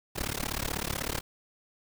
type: noise with amplitude modulation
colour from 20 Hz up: pink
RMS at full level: -29 dBFS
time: 0.15-1.21 s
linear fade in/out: 20 ms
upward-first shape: sine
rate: 36.1 Hz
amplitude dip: 100%
effects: none